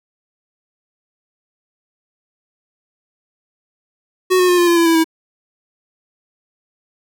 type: tone with pitch steps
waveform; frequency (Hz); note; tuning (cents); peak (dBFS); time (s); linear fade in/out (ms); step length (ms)
square; 370 / 363 / 356.2 / 349.4 / 342.8 / 336.4 / 330 / 323.8; F#4 / F#4 / F4 / F4 / F4 / E4 / E4 / E4; 0 / -33 / +34 / +1 / -32 / +35 / +2 / -31; -11; 4.3-5.044; 20; 93
effects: none